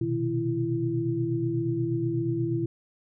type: tone cluster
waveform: sine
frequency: 121.3 / 129.6 / 156.3 / 335.3 Hz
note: B2 / C3 / D#3 / E4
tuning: -31 / -16 / +8 / +30 cents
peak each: -30 / -33 / -34 / -27 dBFS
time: 0.01-2.66 s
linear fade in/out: 5 ms
effects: none